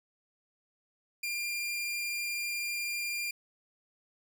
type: tone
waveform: sawtooth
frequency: 2396 Hz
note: D7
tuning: 34 cents sharp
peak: -29 dBFS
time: 1.23-3.31 s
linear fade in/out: 5 ms
effects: none